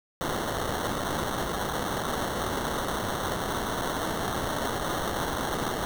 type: noise with sample-and-hold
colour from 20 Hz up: blue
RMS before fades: -30 dBFS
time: 0.21-5.85 s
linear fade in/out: 0 ms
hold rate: 2450 Hz
effects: none